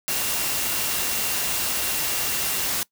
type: tone in noise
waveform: sine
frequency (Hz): 2765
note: F7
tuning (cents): -18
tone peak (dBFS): -36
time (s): 0.08-2.66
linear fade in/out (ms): 0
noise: white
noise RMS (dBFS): -25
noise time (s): 0.08-2.83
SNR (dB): -14
effects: noise-tail reverb RT60 0.1 s tail -22 dB re dry